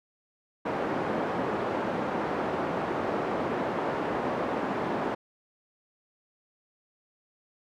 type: band-pass noise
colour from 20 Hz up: pink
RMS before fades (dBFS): -30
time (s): 0.65-5.15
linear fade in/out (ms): 10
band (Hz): 260 to 1100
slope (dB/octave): 12
effects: none